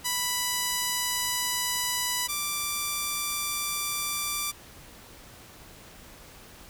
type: tone pair in turn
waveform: 5% pulse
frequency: 987.8 / 1174.7 Hz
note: B5 / D6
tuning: 0 / 0 cents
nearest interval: minor third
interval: 300 cents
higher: second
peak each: -14 / -16 dBFS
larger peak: first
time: 0.04-2.28 / 2.28-4.52 s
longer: neither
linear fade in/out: 20 ms
effects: pink hiss -49 dBFS RMS until 6.69 s